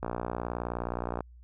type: click train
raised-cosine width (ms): 1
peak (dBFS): -18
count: 71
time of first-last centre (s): 0.03-1.206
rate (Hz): 59.5
effects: added 60 Hz sine -49 dBFS peak until 1.43 s